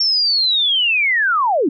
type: linear sweep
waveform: sine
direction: down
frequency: 5490 to 246.5 Hz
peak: -13 dBFS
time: 0-1.69 s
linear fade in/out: 5 ms
effects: none